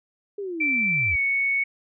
sine linear sweep, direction down, 415.3 to 65.41 Hz, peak -28 dBFS, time 0.38-1.16 s, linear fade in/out 5 ms
sine tone with pitch glide, 2336 to 2218 Hz, D7 to C#7, -10 to 0 cents, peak -20 dBFS, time 0.6-1.64 s, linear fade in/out 10 ms, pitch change -90 cents, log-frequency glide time 1.1-1.18 s
effects none

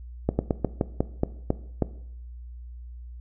slowing click train, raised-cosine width 2 ms, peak -8 dBFS, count 9, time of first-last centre 0.29-1.823 s, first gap 100 ms, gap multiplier 1.18, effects noise-tail reverb RT60 0.7 s tail -17 dB re dry + added 60 Hz sine -38 dBFS peak until 3.2 s

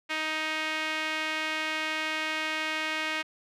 sawtooth tone with band-pass filter, 312.9 Hz, D#4, 10 cents sharp, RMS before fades -31 dBFS, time 0.09-3.23 s, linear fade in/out 20 ms, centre 2300 Hz, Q 1.8, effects none

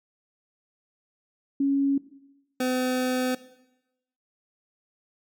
sine / 25% pulse tone pair in turn, 277.2 / 254.3 Hz, C#4 / C4, 0 / -49 cents, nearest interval minor second, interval 149 cents, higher first, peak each -20 dBFS, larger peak neither, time 1.6-1.98 / 2.6-3.35 s, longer second, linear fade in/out 5 ms, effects noise-tail reverb RT60 0.9 s tail -17 dB re dry

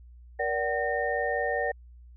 sine tone cluster, 472.9 / 578 / 754 / 1830 Hz, A#4 / D5 / F#5 / A#6, +25 / -28 / +32 / -32 cents, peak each -31 dBFS, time 0.39-1.72 s, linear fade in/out 10 ms, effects added 60 Hz sine -47 dBFS peak until 2.16 s

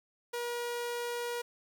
sawtooth tone, 478.9 Hz, A#4, 47 cents sharp, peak -30 dBFS, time 0.33-1.42 s, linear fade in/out 10 ms, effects 10-bit

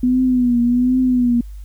sine tone with vibrato, 247.5 Hz, B3, 4 cents sharp, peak -12 dBFS, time 0.03-1.41 s, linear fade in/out 5 ms, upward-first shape triangle, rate 1.3 Hz, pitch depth 76 cents each way, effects added 50 Hz sine -30 dBFS peak until 1.64 s + white hiss -56 dBFS RMS until 1.64 s

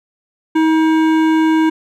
sine tone with hard clipping, 318.2 Hz, D#4, 39 cents sharp, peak -12 dBFS, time 0.55-1.7 s, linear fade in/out 10 ms, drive 14 dB, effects none

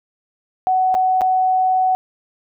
sine tone with dropouts, 747 Hz, F#5, 16 cents sharp, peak -13 dBFS, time 0.67-1.95 s, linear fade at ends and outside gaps 0 ms, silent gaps 0.943-0.95 / 1.21-1.217 s, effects none

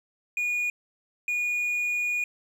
triangle tone pair in turn, 2447 / 2447 Hz, D#7 / D#7, -29 / -29 cents, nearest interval unison, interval 0 cents, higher neither, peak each -23 dBFS, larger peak neither, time 0.37-0.7 / 1.28-2.24 s, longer second, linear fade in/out 2 ms, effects none

